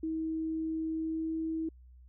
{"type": "tone with pitch glide", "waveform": "sine", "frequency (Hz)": [320, 321.9], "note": ["D#4", "E4"], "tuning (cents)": [49, -41], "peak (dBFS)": -31, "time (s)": [0.03, 1.69], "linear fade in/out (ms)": 5, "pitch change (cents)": 10, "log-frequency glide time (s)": [0.9, 1.39], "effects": ["added 62 Hz sine -52 dBFS peak until 2.08 s"]}